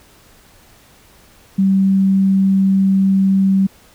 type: tone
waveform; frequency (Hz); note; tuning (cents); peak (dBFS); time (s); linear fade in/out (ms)
sine; 193.1; G3; -26; -10; 1.58-3.67; 10
effects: pink hiss -48 dBFS RMS until 3.94 s